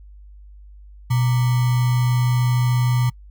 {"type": "tone with sample-and-hold", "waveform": "sine", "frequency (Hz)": 123.47, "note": "B2", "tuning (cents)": 0, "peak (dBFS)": -15, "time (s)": [1.1, 3.1], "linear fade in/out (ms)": 10, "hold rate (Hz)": 1050, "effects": ["noise-tail reverb RT60 0.1 s tail -26 dB re dry", "added 50 Hz sine -40 dBFS peak until 3.3 s"]}